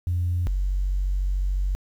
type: tone pair in turn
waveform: sine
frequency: 88 / 46.97 Hz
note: F2 / F#1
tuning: +14 / +27 cents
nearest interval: major seventh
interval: 1087 cents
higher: first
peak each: -20 dBFS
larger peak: neither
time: 0.07-0.47 / 0.47-1.75 s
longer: second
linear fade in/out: 0 ms
effects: tanh soft clip ceiling -17 dBFS + 9-bit